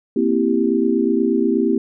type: chord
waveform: sine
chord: C dominant seventh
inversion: third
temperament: equal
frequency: 233.1 / 261.6 / 329.6 / 392 Hz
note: Bb3 / C4 / E4 / G4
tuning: 0 / 0 / 0 / 0 cents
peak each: -20 dBFS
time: 0.16-1.78 s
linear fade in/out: 5 ms
effects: none